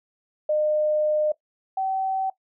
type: tone pair in turn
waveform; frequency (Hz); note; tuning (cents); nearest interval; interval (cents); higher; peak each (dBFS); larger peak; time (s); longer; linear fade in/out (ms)
sine; 608 / 766; D#5 / G5; -40 / -40; major third; 400; second; -19 / -22; first; 0.49-1.32 / 1.77-2.3; first; 5
effects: noise-tail reverb RT60 0.1 s tail -18 dB re dry